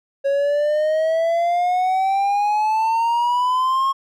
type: exponential sweep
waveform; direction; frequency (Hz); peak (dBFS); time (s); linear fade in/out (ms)
triangle; up; 550 to 1088; -14; 0.24-3.93; 20
effects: none